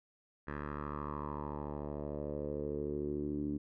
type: tone with low-pass filter sweep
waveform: 10% pulse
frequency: 73.42 Hz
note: D2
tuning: in tune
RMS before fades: -39 dBFS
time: 0.47-3.58 s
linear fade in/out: 10 ms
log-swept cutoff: 1600 to 280 Hz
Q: 4.2
effects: none